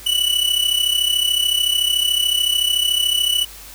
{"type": "tone with amplitude modulation", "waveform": "45% pulse", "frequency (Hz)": 2960, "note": "F#7", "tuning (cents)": 0, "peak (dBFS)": -12, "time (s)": [0.06, 3.45], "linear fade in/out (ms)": 10, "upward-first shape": "sine", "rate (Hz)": 33.7, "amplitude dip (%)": 70, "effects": ["added 50 Hz sine -43 dBFS peak until 3.74 s", "white hiss -39 dBFS RMS until 3.74 s"]}